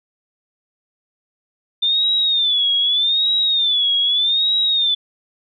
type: tone with vibrato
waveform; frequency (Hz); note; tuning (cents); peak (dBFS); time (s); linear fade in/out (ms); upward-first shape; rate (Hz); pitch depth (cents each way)
sine; 3565; A7; +22; -14; 1.82-4.95; 10; sine; 0.82; 130
effects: none